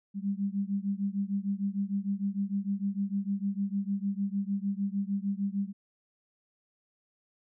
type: beating tone pair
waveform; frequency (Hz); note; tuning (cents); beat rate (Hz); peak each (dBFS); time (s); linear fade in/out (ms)
sine; 196 / 202.6; G3 / G#3; 0 / -43; 6.6; -31 / -32; 0.14-5.73; 50
effects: none